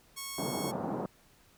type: tone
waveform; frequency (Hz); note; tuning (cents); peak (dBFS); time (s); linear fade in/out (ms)
5% pulse; 1100; C#6; -14; -26; 0.16-0.72; 20
type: band-pass noise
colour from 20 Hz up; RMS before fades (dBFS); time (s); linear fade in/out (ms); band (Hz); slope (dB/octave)
pink; -35; 0.38-1.06; 2; 150 to 970; 24
effects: pink hiss -63 dBFS RMS until 1.57 s